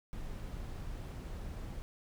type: noise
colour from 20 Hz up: brown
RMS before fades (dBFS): -42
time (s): 0.13-1.82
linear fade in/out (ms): 0
effects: none